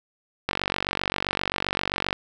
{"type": "click train", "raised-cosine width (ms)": 0.3, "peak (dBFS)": -7, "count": 79, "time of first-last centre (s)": [0.49, 2.129], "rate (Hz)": 47.6, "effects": []}